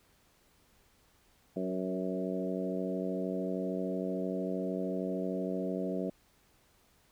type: harmonic tone with a mistuned harmonic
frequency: 93.1 Hz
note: F#2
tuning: 11 cents sharp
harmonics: 2 / 3 / 4 / 5 / 6 / 7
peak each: -36 / -38 / -39 / -40 / -41 / -41 dBFS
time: 1.56-6.1 s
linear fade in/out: 5 ms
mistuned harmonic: 5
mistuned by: +15 cents
effects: pink hiss -67 dBFS RMS until 7.11 s